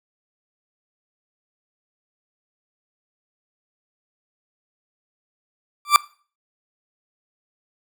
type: tone with exponential growth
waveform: 40% pulse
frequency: 1174 Hz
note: D6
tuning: 1 cent flat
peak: -4 dBFS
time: 5.85-5.96 s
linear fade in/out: 1 ms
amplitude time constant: 22 ms
effects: noise-tail reverb RT60 0.4 s tail -21 dB re dry